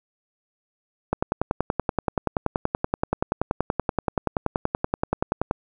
click train, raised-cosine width 1 ms, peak -7 dBFS, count 47, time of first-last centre 1.13-5.511 s, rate 10.5 Hz, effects none

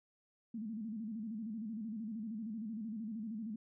sine tone with vibrato, 219.2 Hz, A3, 6 cents flat, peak -39 dBFS, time 0.54-3.56 s, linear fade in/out 5 ms, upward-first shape square, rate 13 Hz, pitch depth 90 cents each way, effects none

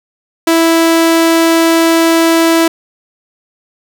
sawtooth tone, 329.6 Hz, E4, in tune, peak -3 dBFS, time 0.47-2.68 s, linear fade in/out 5 ms, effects none

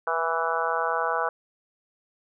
harmonic tone with a mistuned harmonic, 164.81 Hz, E3, in tune, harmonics 3 / 4 / 5 / 6 / 7 / 8 / 9, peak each -31 / -31 / -31 / -31 / -31 / -31 / -31 dBFS, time 0.07-1.29 s, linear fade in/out 2 ms, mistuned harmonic 3, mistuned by -16 cents, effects none

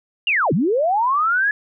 sine linear two-way sweep, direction down then up, 2900 to 130.81 to 1716 Hz, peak -15 dBFS, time 0.27-1.51 s, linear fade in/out 2 ms, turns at 0.53 s, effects none

